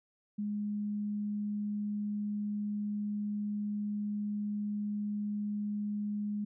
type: tone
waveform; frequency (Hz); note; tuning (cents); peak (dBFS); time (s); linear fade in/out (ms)
sine; 207.5; G#3; -1; -32; 0.38-6.45; 10
effects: none